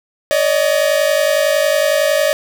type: tone pair together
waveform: 45% pulse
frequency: 569.1 / 620 Hz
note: C#5 / D#5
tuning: +45 / -6 cents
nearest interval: minor second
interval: 149 cents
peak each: -15 dBFS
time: 0.31-2.33 s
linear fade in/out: 0 ms
effects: none